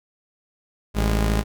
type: tone pair together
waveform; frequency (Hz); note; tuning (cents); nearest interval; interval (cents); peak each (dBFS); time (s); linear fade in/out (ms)
sawtooth; 54.19 / 204.6; A1 / G#3; -26 / -26; octave + major seventh; 2300; -15 / -22; 0.94-1.44; 50
effects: none